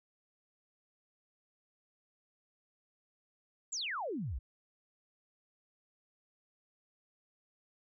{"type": "exponential sweep", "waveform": "sine", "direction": "down", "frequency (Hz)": [7770, 51.1], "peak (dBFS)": -35, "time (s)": [3.72, 4.39], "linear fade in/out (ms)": 10, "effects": []}